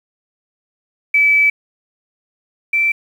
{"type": "tone pair in turn", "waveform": "sine", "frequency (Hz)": [2302, 2335], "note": ["D7", "D7"], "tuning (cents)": [-35, -11], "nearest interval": "unison", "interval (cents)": 24, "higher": "second", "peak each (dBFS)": [-9, -12], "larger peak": "first", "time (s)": [[1.14, 1.5], [2.73, 2.92]], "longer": "first", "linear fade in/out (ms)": 5, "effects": ["7-bit"]}